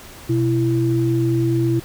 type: tone pair together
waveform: sine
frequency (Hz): 125 / 333.7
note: B2 / E4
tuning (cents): +21 / +21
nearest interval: octave + perfect fourth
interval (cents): 1700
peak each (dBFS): -18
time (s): 0.29-1.8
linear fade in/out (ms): 10
effects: pink hiss -40 dBFS RMS until 1.84 s